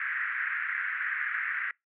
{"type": "band-pass noise", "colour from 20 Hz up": "pink", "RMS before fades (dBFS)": -32, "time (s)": [0, 1.71], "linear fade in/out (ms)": 2, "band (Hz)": [1500, 2000], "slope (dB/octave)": 48, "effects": ["noise-tail reverb RT60 0.2 s tail -26 dB re dry"]}